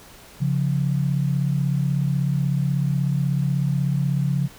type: tone pair together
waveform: sine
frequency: 138.3 / 174.61 Hz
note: C#3 / F3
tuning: -4 / 0 cents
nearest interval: major third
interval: 404 cents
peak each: -20 / -24 dBFS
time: 0.4-4.48 s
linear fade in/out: 20 ms
effects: pink hiss -46 dBFS RMS until 4.58 s